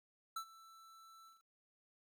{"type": "tone with ADSR envelope", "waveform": "square", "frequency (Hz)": 1327, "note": "E6", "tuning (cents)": 11, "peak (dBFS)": -39, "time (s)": [0.36, 1.43], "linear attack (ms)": 6, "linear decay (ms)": 78, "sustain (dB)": -20, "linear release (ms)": 160, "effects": ["13-bit"]}